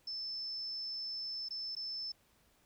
sine tone with dropouts, 5274 Hz, E8, in tune, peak -38 dBFS, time 0.07-2.12 s, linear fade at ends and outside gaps 5 ms, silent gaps 1.487-1.506 / 1.752-1.765 s, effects pink hiss -70 dBFS RMS until 2.65 s

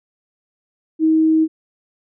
sine tone, 317.5 Hz, D#4, 35 cents sharp, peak -11 dBFS, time 0.99-1.48 s, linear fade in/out 50 ms, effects none

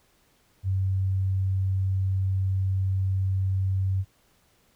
sine tone, 95.4 Hz, G2, 47 cents flat, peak -22 dBFS, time 0.63-4.05 s, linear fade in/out 50 ms, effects pink hiss -64 dBFS RMS until 4.75 s

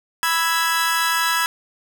sawtooth chord, E major, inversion second, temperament equal, 987.8 / 1318.5 / 1661.2 Hz, B5 / E6 / G#6, 0 / 0 / 0 cents, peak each -19 / -19 / -18 dBFS, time 0.23-1.46 s, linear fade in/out 0 ms, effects none

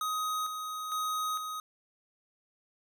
square tone with tremolo, 1256 Hz, D#6, 16 cents sharp, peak -31 dBFS, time 0.01-1.6 s, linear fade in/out 2 ms, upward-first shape square, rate 1.1 Hz, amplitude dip 45%, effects none

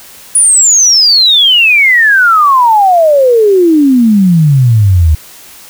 sine exponential sweep, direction down, 9956 to 74.7 Hz, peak -3 dBFS, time 0.35-5.15 s, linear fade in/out 5 ms, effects white hiss -34 dBFS RMS until 5.69 s

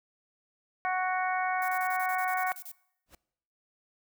harmonic tone, 370 Hz, F#4, in tune, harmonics 2 / 3 / 4 / 5 / 6, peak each -29 / -34 / -35 / -38 / -38 dBFS, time 0.85-2.52 s, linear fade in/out 0 ms
violet noise bursts, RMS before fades -43 dBFS, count 12, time 1.62-2.716 s, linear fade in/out 0 ms, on 62 ms, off 32 ms
pink noise with exponential growth, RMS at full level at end -46 dBFS, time 3.06-3.15 s, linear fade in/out 5 ms, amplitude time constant 19 ms
effects noise-tail reverb RT60 0.8 s tail -22 dB re dry

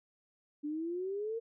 sine exponential sweep, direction up, 290 to 466.2 Hz, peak -34 dBFS, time 0.63-1.4 s, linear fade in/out 20 ms, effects none

